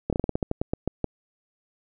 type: slowing click train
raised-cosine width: 2 ms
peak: -11 dBFS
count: 13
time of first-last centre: 0.1-1.043 s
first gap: 27 ms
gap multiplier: 1.18
effects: none